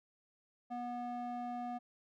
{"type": "tone with band-pass filter", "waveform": "square", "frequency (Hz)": 243, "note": "B3", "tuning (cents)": -28, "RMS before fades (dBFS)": -41, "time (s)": [0.7, 1.79], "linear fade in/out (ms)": 20, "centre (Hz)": 580, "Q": 8.3, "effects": []}